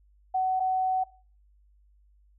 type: tone pair in turn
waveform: sine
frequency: 750 / 750 Hz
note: F#5 / F#5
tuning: +23 / +23 cents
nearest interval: unison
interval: 0 cents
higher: neither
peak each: -23 dBFS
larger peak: neither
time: 0.34-0.6 / 0.6-1.04 s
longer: second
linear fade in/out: 10 ms
effects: noise-tail reverb RT60 0.4 s tail -20 dB re dry + added 50 Hz sine -58 dBFS peak until 2.38 s

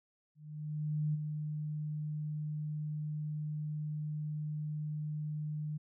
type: tone with ADSR envelope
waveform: sine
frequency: 151.5 Hz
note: D#3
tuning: 46 cents flat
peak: -29 dBFS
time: 0.35-5.78 s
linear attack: 790 ms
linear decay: 23 ms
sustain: -6 dB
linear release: 14 ms
effects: none

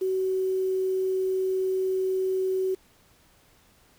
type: tone with quantisation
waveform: sine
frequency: 376.8 Hz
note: F#4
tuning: 32 cents sharp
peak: -23 dBFS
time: 0.01-2.75 s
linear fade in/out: 10 ms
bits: 8
effects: pink hiss -60 dBFS RMS until 3.98 s

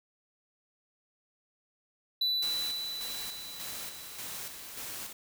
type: tone with exponential decay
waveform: triangle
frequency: 3974 Hz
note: B7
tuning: 10 cents sharp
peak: -24 dBFS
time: 2.21-5.07 s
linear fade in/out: 5 ms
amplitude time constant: 620 ms
type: noise with tremolo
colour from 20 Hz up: white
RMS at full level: -40 dBFS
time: 2.42-5.13 s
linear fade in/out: 5 ms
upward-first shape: square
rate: 1.7 Hz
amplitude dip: 45%
effects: none

